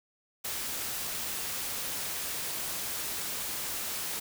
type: noise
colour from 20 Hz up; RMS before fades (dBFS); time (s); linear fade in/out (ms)
white; -35; 0.44-4.2; 10
effects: none